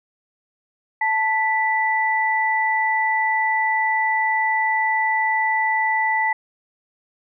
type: tone pair together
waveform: sine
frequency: 880 / 1975.5 Hz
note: A5 / B6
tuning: 0 / 0 cents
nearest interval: octave + major second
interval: 1400 cents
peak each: -20 dBFS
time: 1.01-6.33 s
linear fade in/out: 5 ms
effects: none